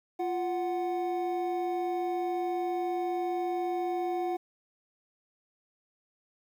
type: tone pair together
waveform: triangle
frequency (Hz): 348.8 / 739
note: F4 / F#5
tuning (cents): -2 / -2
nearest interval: octave + minor second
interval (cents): 1300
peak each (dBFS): -29 / -30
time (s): 0.19-4.37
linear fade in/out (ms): 10
effects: 10-bit